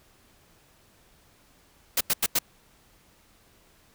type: noise bursts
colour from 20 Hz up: white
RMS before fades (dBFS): -23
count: 4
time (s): 1.97-2.389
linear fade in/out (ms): 5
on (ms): 38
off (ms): 89
effects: pink hiss -60 dBFS RMS until 3.94 s